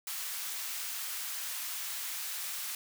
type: high-pass noise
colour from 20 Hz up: white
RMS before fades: -38 dBFS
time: 0.07-2.75 s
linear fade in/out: 2 ms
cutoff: 1100 Hz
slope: 12 dB/octave
effects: none